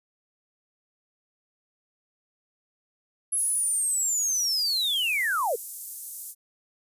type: linear sweep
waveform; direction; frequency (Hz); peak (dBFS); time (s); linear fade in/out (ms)
sine; down; 10970 to 405.3; -23; 3.32-5.56; 10
type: high-pass noise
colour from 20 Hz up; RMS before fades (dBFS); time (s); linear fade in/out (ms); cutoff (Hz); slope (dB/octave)
pink; -37; 3.35-6.35; 50; 8400; 24
effects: resampled to 32000 Hz